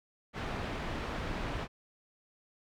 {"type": "low-pass noise", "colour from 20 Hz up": "pink", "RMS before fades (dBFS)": -37, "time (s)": [0.33, 1.68], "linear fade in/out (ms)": 50, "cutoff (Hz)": 2600, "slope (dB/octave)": 12, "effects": []}